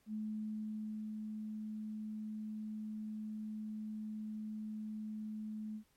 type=tone with ADSR envelope; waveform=sine; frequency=215 Hz; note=A3; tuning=40 cents flat; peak=-37 dBFS; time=0.06-5.84 s; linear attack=73 ms; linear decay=1000 ms; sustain=-3 dB; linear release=85 ms; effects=pink hiss -74 dBFS RMS until 5.96 s + MP3 64 kbps